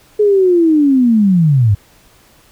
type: linear sweep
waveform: sine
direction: down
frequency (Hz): 425.9 to 95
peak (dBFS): -7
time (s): 0.19-1.75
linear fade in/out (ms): 10
effects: pink hiss -48 dBFS RMS until 2.51 s